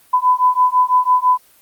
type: beating tone pair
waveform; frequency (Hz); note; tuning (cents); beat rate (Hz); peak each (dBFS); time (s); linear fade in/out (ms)
sine; 1000 / 1006; B5 / B5; +21 / +32; 6; -14; 0.13-1.38; 10
effects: white hiss -51 dBFS RMS until 1.61 s + Opus 32 kbps